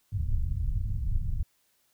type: low-pass noise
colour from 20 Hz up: pink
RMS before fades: -28 dBFS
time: 0.12-1.43 s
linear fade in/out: 10 ms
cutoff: 110 Hz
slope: 24 dB/octave
effects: white hiss -70 dBFS RMS until 1.93 s